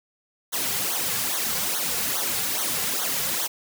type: noise with flanger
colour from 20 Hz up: white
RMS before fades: -26 dBFS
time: 0.52-3.48 s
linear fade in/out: 20 ms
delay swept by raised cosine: 0.39 to 3.29 ms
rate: 2.4 Hz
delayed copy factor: -0.9
effects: none